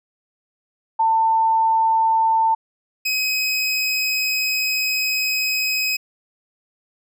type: tone pair in turn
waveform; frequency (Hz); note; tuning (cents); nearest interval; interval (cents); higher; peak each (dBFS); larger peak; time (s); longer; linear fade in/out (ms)
sine / 25% pulse; 895 / 2531; A5 / D#7; +29 / +29; octave + tritone; 1800; second; -14 / -15; first; 0.99-2.55 / 3.05-5.97; second; 10
effects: none